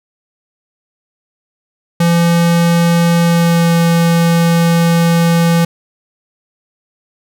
square tone with pitch glide, 170 to 168.44 Hz, F3 to E3, -46 to +38 cents, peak -9 dBFS, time 2-5.65 s, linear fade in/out 5 ms, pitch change -16 cents, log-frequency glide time 3.23-3.74 s, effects none

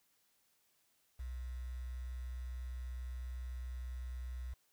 sine tone with quantisation, 62.3 Hz, B1, 16 cents sharp, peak -40 dBFS, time 1.19-4.54 s, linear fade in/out 10 ms, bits 10, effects white hiss -75 dBFS RMS until 4.72 s

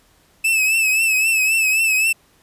45% pulse tone with vibrato, 2607 Hz, E7, 20 cents flat, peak -14 dBFS, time 0.44-2.13 s, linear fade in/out 10 ms, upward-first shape triangle, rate 3.8 Hz, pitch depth 68 cents each way, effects pink hiss -56 dBFS RMS until 2.42 s + resampled to 32000 Hz

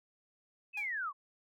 sine linear sweep, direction down, 2646 to 1055 Hz, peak -34 dBFS, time 0.73-1.13 s, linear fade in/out 50 ms
sawtooth tone with exponential decay, 830.6 Hz, G#5, in tune, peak -40 dBFS, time 0.77-0.94 s, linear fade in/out 5 ms, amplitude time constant 35 ms
effects none

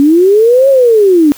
sine linear two-way sweep, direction up then down, 273.7 to 554.4 to 280.9 Hz, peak -3 dBFS, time 0-1.32 s, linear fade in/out 0 ms, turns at 0.69 s, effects white hiss -35 dBFS RMS until 1.37 s

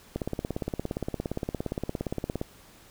click train, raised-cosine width 2 ms, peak -16 dBFS, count 40, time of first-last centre 0.16-2.414 s, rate 17.3 Hz, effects pink hiss -54 dBFS RMS until 2.9 s

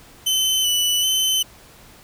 sawtooth tone with vibrato, 3013 Hz, F#7, 31 cents sharp, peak -14 dBFS, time 0.26-1.43 s, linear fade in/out 10 ms, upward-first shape square, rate 1.3 Hz, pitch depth 24 cents each way, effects pink hiss -47 dBFS RMS until 2.03 s

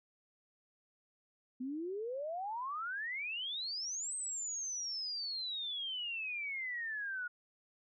sine exponential two-way sweep, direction up then down, 245.9 to 8340 to 1433 Hz, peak -37 dBFS, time 1.6-7.28 s, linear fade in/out 10 ms, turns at 4.15 s, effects none

